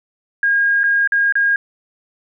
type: tone with dropouts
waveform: sine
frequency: 1626 Hz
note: G#6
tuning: 37 cents flat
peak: -12 dBFS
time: 0.43-1.56 s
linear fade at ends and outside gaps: 2 ms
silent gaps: 0.834-0.839 / 1.075-1.121 / 1.324-1.354 s
effects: none